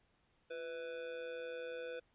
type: tone with amplitude modulation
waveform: square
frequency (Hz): 497.1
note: B4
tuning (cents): +11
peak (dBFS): -40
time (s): 0.5-2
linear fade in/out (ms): 10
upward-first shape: sine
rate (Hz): 151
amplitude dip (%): 60
effects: pink hiss -75 dBFS RMS until 2.14 s + resampled to 8000 Hz